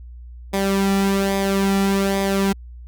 sawtooth tone with flanger, 196 Hz, G3, in tune, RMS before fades -19 dBFS, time 0.53-2.53 s, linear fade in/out 10 ms, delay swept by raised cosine 0.7 to 1.9 ms, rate 1.2 Hz, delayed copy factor -0.6, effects added 60 Hz sine -35 dBFS peak until 2.87 s + Opus 48 kbps

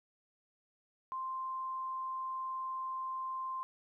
sine tone, 1046.5 Hz, C6, in tune, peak -36 dBFS, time 1.12-3.63 s, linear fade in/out 0 ms, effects 13-bit

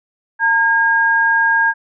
sine tone pair together, 911 / 1623.2 Hz, A#5 / G#6, -40 / -40 cents, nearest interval minor seventh, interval 1000 cents, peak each -17 / -12 dBFS, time 0.39-1.74 s, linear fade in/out 50 ms, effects none

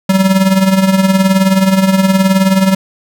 square tone with tremolo, 191.1 Hz, G3, 44 cents flat, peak -5 dBFS, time 0.09-2.75 s, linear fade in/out 5 ms, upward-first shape triangle, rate 19 Hz, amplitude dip 70%, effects none

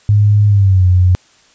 sine tone with pitch glide, 103.83 to 90.91 Hz, G#2 to F#2, 0 to -30 cents, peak -6 dBFS, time 0.09-1.15 s, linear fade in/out 0 ms, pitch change -230 cents, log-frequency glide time 0.47-0.86 s, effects white hiss -49 dBFS RMS until 1.54 s + resampled to 16000 Hz

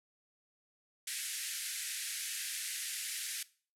white band-pass noise, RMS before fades -40 dBFS, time 1.07-3.43 s, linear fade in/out 5 ms, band 1600 to 12000 Hz, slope 48 dB/octave, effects noise-tail reverb RT60 0.4 s tail -19 dB re dry

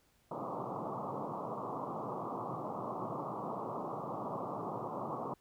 white band-pass noise, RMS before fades -40 dBFS, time 0.31-5.34 s, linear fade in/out 5 ms, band 110 to 1200 Hz, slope 96 dB/octave, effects pink hiss -71 dBFS RMS until 5.4 s

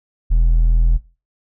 triangle tone with hard clipping, 41.2 Hz, E1, in tune, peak -9 dBFS, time 0.3-0.98 s, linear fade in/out 20 ms, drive 1 dB, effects noise-tail reverb RT60 0.3 s tail -17 dB re dry

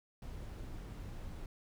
brown noise, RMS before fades -45 dBFS, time 0.22-1.46 s, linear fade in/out 2 ms, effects none

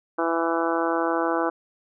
harmonic tone, 166.2 Hz, E3, 15 cents sharp, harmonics 2 / 3 / 4 / 5 / 6 / 7 / 8 / 9, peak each -26 / -28 / -29 / -30 / -31 / -31 / -32 / -33 dBFS, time 0.18-1.5 s, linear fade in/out 10 ms, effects none

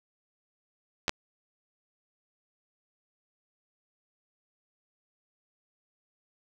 clicks, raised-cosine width 0.2 ms, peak -9 dBFS, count 2, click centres 1.081 / 1.094 s, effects 8-bit

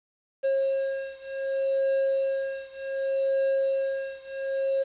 triangle beating tone pair, 540 / 540.66 Hz, C#5 / C#5, -45 / -43 cents, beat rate 0.66 Hz, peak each -25 / -26 dBFS, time 0.43-4.84 s, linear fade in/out 20 ms, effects resampled to 8000 Hz + 9-bit

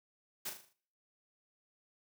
white noise with echo, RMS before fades -39 dBFS, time 0.45-0.5 s, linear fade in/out 10 ms, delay 39 ms, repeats 6, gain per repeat -6 dB, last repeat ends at 0.734 s, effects noise-tail reverb RT60 0.6 s tail -24 dB re dry + high-pass 150 Hz 12 dB/octave

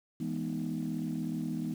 sine chord, E major seventh, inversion none, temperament equal with one note detuned, 164.81 / 207.7 / 244.2 / 311.1 Hz, E3 / G#3 / B3 / D#4, 0 / 0 / -19 / 0 cents, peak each -36 / -38 / -35 / -38 dBFS, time 0.2-1.74 s, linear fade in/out 5 ms, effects tanh soft clip ceiling -25 dBFS + 9-bit

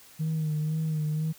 sine tone with vibrato, 155.56 Hz, D#3, in tune, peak -24 dBFS, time 0.19-1.33 s, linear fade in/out 20 ms, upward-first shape sine, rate 2 Hz, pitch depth 41 cents each way, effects tanh soft clip ceiling -23 dBFS + white hiss -53 dBFS RMS until 1.38 s

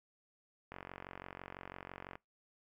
click train, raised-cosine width 0.5 ms, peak -30 dBFS, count 67, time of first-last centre 0.72-2.155 s, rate 46 Hz, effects noise-tail reverb RT60 0.2 s tail -25 dB re dry

